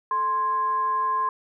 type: tone with frequency modulation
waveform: sine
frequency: 1048 Hz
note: C6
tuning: 2 cents sharp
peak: -21 dBFS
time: 0.11-1.29 s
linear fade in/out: 2 ms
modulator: 610 Hz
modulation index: 0.23
effects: none